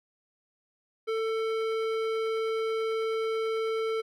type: tone with hard clipping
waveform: triangle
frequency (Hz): 445.4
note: A4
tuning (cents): +21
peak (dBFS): -29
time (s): 1.07-4.02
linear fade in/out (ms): 20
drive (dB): 18
effects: none